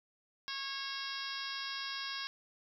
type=harmonic tone; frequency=547 Hz; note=C#5; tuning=23 cents flat; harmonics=2 / 3 / 4 / 5 / 6 / 7 / 8 / 9 / 10; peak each=-46 / -44 / -49 / -49 / -46 / -46 / -51 / -45 / -48 dBFS; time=0.48-2.27 s; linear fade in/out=0 ms; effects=12-bit